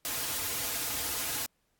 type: noise with comb filter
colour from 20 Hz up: white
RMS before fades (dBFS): -33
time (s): 0.05-1.46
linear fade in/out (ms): 0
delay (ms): 5.2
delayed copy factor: -0.75
effects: pink hiss -75 dBFS RMS until 1.79 s + AAC 64 kbps